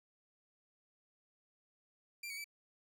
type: tone with pitch steps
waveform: sawtooth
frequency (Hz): 2366 / 2241 / 2312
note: D7 / C#7 / D7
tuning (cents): +12 / +18 / -28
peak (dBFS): -39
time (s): 2.23-2.443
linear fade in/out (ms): 5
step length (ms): 71
effects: none